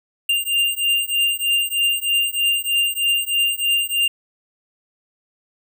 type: beating tone pair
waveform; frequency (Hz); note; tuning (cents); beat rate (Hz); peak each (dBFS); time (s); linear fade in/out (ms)
square; 2794 / 2797.2; F7 / F7; 0 / +2; 3.2; -21; 0.29-4.08; 5
effects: none